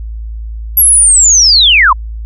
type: linear sweep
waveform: sine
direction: down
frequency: 11670 to 937 Hz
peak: -3 dBFS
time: 0.77-1.93 s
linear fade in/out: 5 ms
effects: added 55 Hz sine -19 dBFS peak until 2.25 s